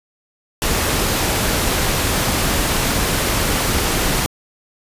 pink noise, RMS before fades -18 dBFS, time 0.62-4.26 s, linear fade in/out 0 ms, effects resampled to 32000 Hz

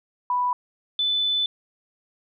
sine tone pair in turn, 987.8 / 3503 Hz, B5 / A7, 0 / -8 cents, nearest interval octave + minor seventh, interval 2192 cents, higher second, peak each -20 dBFS, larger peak neither, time 0.3-0.53 / 0.99-1.46 s, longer second, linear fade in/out 2 ms, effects none

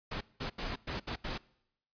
pink noise bursts at uneven times, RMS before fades -37 dBFS, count 6, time 0.11-0.21 / 0.4-0.5 / 0.58-0.76 / 0.87-1 / 1.07-1.16 / 1.24-1.38 s, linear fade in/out 10 ms, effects noise-tail reverb RT60 0.8 s tail -23 dB re dry + resampled to 11025 Hz

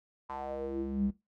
square tone with band-pass filter sweep, 68 Hz, C#2, 33 cents flat, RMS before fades -35 dBFS, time 0.29-1.11 s, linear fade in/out 10 ms, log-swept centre 1000 to 170 Hz, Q 5.7, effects noise-tail reverb RT60 0.2 s tail -17 dB re dry

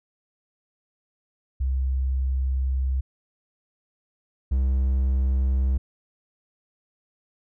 sine / triangle tone pair in turn, 65.6 / 65.6 Hz, C2 / C2, +5 / +5 cents, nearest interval unison, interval 0 cents, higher neither, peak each -21 / -17 dBFS, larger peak second, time 1.6-3.01 / 4.51-5.78 s, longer first, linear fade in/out 10 ms, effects none

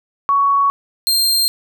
sine / sawtooth tone pair in turn, 1118 / 4185 Hz, C#6 / C8, +14 / 0 cents, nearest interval octave + major seventh, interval 2286 cents, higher second, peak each -11 / -10 dBFS, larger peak second, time 0.29-0.7 / 1.07-1.48 s, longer neither, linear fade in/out 0 ms, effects none

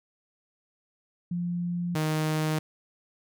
sine / sawtooth tone pair in turn, 174.61 / 155.56 Hz, F3 / D#3, 0 / 0 cents, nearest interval major second, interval 200 cents, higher first, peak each -27 / -21 dBFS, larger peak second, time 1.31-1.95 / 1.95-2.59 s, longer neither, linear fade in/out 5 ms, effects none

